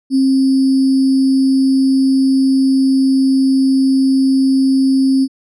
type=tone with sample-and-hold; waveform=sine; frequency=266.8 Hz; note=C4; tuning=34 cents sharp; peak=-9 dBFS; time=0.1-5.28 s; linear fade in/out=50 ms; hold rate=4900 Hz; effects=low-pass 9000 Hz 12 dB/octave